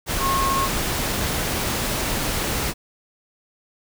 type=tone in noise; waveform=sine; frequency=1084 Hz; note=C#6; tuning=39 cents flat; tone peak=-20 dBFS; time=0.19-0.69 s; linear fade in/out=50 ms; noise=pink; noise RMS=-24 dBFS; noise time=0.06-2.74 s; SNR=+1 dB; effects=none